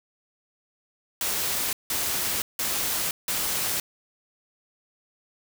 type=noise bursts; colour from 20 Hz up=white; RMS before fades=-27 dBFS; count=4; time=1.21-3.8 s; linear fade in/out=2 ms; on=520 ms; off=170 ms; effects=none